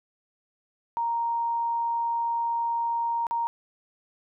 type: tone with dropouts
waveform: sine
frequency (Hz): 932.3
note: A#5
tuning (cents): 0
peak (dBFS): -24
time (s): 0.97-3.47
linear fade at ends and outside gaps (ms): 0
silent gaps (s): 3.268-3.31
effects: none